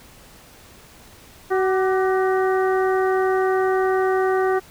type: harmonic tone with a mistuned harmonic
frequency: 376.9 Hz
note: F#4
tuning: 32 cents sharp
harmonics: 1 / 2 / 3 / 4 / 5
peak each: -18 / -24 / -28 / -30 / -32 dBFS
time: 1.5-4.6 s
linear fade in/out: 20 ms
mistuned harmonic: 3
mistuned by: +66 cents
effects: pink hiss -47 dBFS RMS until 4.7 s